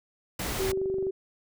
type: noise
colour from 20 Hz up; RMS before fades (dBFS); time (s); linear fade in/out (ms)
pink; -32; 0.39-0.72; 5
type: click train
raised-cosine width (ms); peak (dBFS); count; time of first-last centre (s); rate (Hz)
2; -27; 15; 0.48-1.068; 23.8
type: tone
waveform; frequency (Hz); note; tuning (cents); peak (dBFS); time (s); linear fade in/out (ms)
sine; 382.3; G4; -43; -26; 0.59-1.11; 10
effects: none